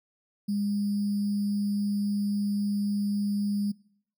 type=tone with sample-and-hold; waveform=sine; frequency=203.7 Hz; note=G#3; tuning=33 cents flat; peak=-25 dBFS; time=0.48-3.72 s; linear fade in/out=10 ms; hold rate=4900 Hz; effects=noise-tail reverb RT60 0.7 s tail -24 dB re dry